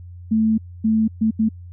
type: tone bursts at uneven times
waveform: sine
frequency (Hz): 220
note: A3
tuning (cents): 0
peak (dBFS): -14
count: 4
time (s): 0.31-0.58 / 0.84-1.08 / 1.21-1.31 / 1.39-1.49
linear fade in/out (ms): 10
effects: added 88 Hz sine -35 dBFS peak until 1.72 s